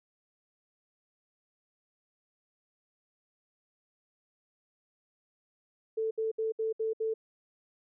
sine tone bursts, 442.9 Hz, A4, 11 cents sharp, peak -28 dBFS, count 6, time 5.97-7.14 s, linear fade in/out 10 ms, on 140 ms, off 66 ms, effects none

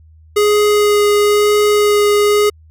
square tone with vibrato, 415.3 Hz, G#4, in tune, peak -10 dBFS, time 0.36-2.5 s, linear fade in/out 10 ms, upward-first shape sine, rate 1 Hz, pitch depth 9 cents each way, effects added 79 Hz sine -41 dBFS peak until 2.7 s

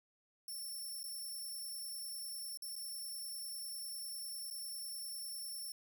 10% pulse tone with dropouts, 5410 Hz, E8, 44 cents sharp, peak -37 dBFS, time 0.48-5.72 s, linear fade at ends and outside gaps 2 ms, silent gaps 1.032-1.039 / 2.574-2.621 / 2.756-2.762 / 4.502-4.509 s, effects none

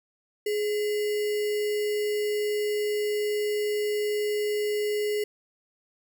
sine tone with sample-and-hold, 419.4 Hz, G#4, 17 cents sharp, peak -24 dBFS, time 0.46-5.24 s, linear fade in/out 5 ms, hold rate 2450 Hz, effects none

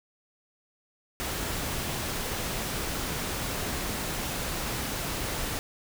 pink noise, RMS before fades -32 dBFS, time 1.2-5.59 s, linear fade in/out 0 ms, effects none

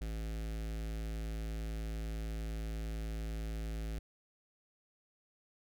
square tone with notch filter, 54.4 Hz, A1, 19 cents flat, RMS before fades -39 dBFS, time 0.01-3.99 s, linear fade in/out 5 ms, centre 1000 Hz, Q 1.5, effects none

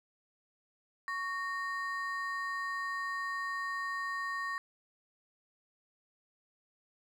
triangle ring-modulated tone, 1480 Hz, F#6, in tune, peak -29 dBFS, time 1.08-4.58 s, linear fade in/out 0 ms, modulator 367 Hz, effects none

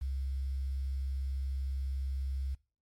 sine tone with quantisation, 67 Hz, C2, 42 cents sharp, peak -32 dBFS, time 0.01-2.55 s, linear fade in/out 10 ms, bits 10, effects noise-tail reverb RT60 0.4 s tail -23 dB re dry + MP3 64 kbps

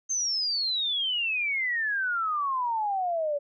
sine exponential sweep, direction down, 6380 to 564 Hz, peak -25 dBFS, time 0.09-3.39 s, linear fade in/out 20 ms, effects none

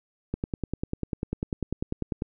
click train, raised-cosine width 3 ms, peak -15 dBFS, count 20, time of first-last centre 0.34-2.221 s, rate 10.1 Hz, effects none

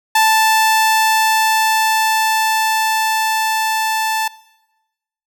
sawtooth tone with level ramp, 880 Hz, A5, in tune, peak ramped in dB -6 to -12 dBFS, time 0.15-4.28 s, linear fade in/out 5 ms, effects noise-tail reverb RT60 1.0 s tail -21 dB re dry

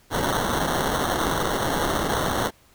blue noise with sample-and-hold, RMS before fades -24 dBFS, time 0.1-2.51 s, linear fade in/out 50 ms, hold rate 2450 Hz, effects pink hiss -57 dBFS RMS until 2.74 s

